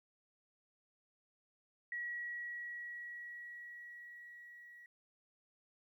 sine tone with level ramp, 1919 Hz, A#6, 50 cents sharp, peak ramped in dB -38 to -54 dBFS, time 1.92-4.86 s, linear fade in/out 2 ms, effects 13-bit

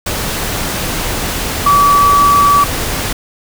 sine tone in noise, 1147 Hz, D6, 41 cents flat, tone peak -6 dBFS, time 1.66-2.64 s, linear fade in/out 5 ms, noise pink, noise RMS -18 dBFS, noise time 0.06-3.13 s, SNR +9 dB, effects none

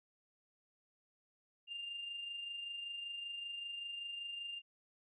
sine tone with amplitude modulation, 2800 Hz, F7, 4 cents sharp, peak -39 dBFS, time 1.67-4.62 s, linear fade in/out 50 ms, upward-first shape sine, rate 25.2 Hz, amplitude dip 45%, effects tanh soft clip ceiling -36 dBFS

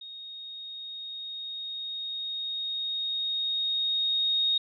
sine tone with level ramp, 3729 Hz, A#7, in tune, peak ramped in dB -40 to -22 dBFS, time 0.01-4.58 s, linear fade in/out 5 ms, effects none

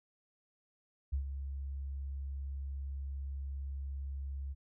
sine tone with ADSR envelope, 68.7 Hz, C#2, 15 cents flat, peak -29 dBFS, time 1.12-4.55 s, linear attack 16 ms, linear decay 98 ms, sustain -8 dB, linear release 33 ms, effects none

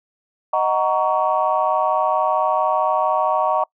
sine chord, D# minor seventh, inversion none, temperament just, 622.3 / 746.7 / 933.4 / 1120.1 Hz, D#5 / F#5 / A#5 / C#6, 0 / +16 / +2 / +18 cents, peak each -21 dBFS, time 0.53-3.64 s, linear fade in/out 5 ms, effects noise-tail reverb RT60 0.1 s tail -25 dB re dry + tanh soft clip ceiling -5 dBFS

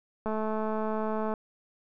click train, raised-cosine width 1 ms, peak -19 dBFS, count 235, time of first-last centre 0.26-1.338 s, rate 217 Hz, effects none

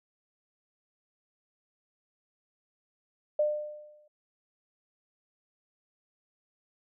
sine tone with exponential decay, 600 Hz, D5, 37 cents sharp, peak -21 dBFS, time 3.39-4.08 s, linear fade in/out 5 ms, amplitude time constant 150 ms, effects none

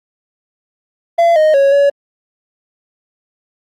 triangle tone with pitch steps, 679 / 620 / 553 / 565 Hz, F5 / D#5 / C#5 / C#5, -49 / -6 / -4 / +33 cents, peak -5 dBFS, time 1.18-1.9 s, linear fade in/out 10 ms, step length 180 ms, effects Opus 32 kbps

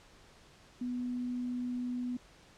sine tone, 246.9 Hz, B3, in tune, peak -33 dBFS, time 0.81-2.17 s, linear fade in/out 5 ms, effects pink hiss -59 dBFS RMS until 2.57 s + low-pass 7000 Hz 12 dB/octave

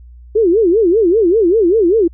sine tone with vibrato, 392 Hz, G4, in tune, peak -8 dBFS, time 0.35-2.08 s, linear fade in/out 10 ms, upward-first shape sine, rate 5.1 Hz, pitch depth 280 cents each way, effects added 60 Hz sine -35 dBFS peak until 2.13 s

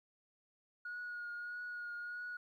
sine tone with vibrato, 1444 Hz, F#6, 43 cents flat, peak -40 dBFS, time 0.85-2.37 s, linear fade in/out 5 ms, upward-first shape triangle, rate 1.6 Hz, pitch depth 23 cents each way, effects tanh soft clip ceiling -38 dBFS + 13-bit

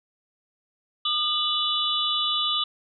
sine tone cluster, 1217 / 2965 / 3482 / 3877 Hz, D#6 / F#7 / A7 / B7, -39 / +3 / -19 / -33 cents, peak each -29 / -27 / -26 / -30 dBFS, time 1.05-2.64 s, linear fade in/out 5 ms, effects none

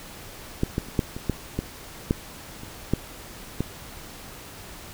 clicks, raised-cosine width 3 ms, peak -8 / -11 / -27 / -7 / -20 / -9 / -12 / -7 / -25 / -7 / -11 dBFS, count 11, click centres 0.634 / 0.781 / 0.886 / 0.992 / 1.165 / 1.297 / 1.59 / 2.109 / 2.634 / 2.936 / 3.606 s, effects pink hiss -42 dBFS RMS until 4.93 s

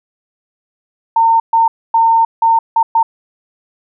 sine tone bursts at uneven times, 910 Hz, A#5, 42 cents flat, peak -7 dBFS, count 6, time 1.16-1.4 / 1.53-1.68 / 1.94-2.25 / 2.42-2.59 / 2.76-2.83 / 2.95-3.03 s, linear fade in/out 5 ms, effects none

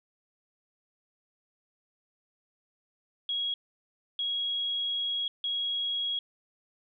sine tone bursts at uneven times, 3310 Hz, G#7, 6 cents flat, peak -28 dBFS, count 3, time 3.29-3.54 / 4.19-5.28 / 5.44-6.19 s, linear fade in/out 2 ms, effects none

